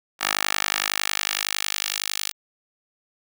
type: tone with high-pass filter sweep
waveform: 10% pulse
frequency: 50.9 Hz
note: G#1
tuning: 34 cents flat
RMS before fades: -26 dBFS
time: 0.19-2.33 s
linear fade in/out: 50 ms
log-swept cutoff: 1300 to 3600 Hz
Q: 0.82
effects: none